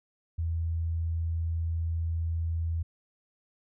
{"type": "tone", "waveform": "sine", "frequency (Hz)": 82.6, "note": "E2", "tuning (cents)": 4, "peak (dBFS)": -27, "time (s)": [0.38, 2.83], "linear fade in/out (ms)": 10, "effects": []}